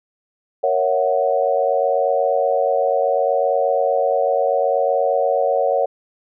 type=chord; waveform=sine; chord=F# dominant seventh; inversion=first; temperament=equal; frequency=466.2 / 554.4 / 659.3 / 740 Hz; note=A#4 / C#5 / E5 / F#5; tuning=0 / 0 / 0 / 0 cents; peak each=-22 / -18 / -23 / -21 dBFS; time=0.63-5.86 s; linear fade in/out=10 ms; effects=none